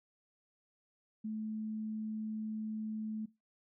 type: tone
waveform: sine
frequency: 217 Hz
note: A3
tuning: 24 cents flat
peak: -36 dBFS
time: 1.24-3.26 s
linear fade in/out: 10 ms
effects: noise-tail reverb RT60 0.2 s tail -18 dB re dry